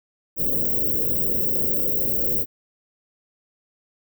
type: band-stop noise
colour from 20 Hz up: white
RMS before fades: -22 dBFS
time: 0.36-2.46 s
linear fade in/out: 50 ms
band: 580 to 16000 Hz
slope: 96 dB/octave
effects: none